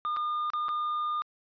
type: tone with dropouts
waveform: triangle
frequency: 1213 Hz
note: D#6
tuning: 44 cents flat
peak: -26 dBFS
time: 0.05-1.22 s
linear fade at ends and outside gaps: 0 ms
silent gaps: 0.164-0.169 / 0.502-0.535 / 0.684-0.69 s
effects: resampled to 11025 Hz